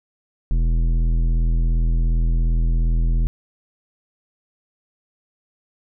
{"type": "tone with tanh clipping", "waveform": "sine", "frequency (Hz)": 41.36, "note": "E1", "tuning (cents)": 7, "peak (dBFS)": -17, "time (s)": [0.51, 3.27], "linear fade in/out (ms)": 0, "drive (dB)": 12, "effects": []}